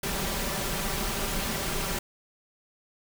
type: noise with comb filter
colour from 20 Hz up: pink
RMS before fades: -30 dBFS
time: 0.03-1.99 s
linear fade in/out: 5 ms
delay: 5.1 ms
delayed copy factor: +0.55
effects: none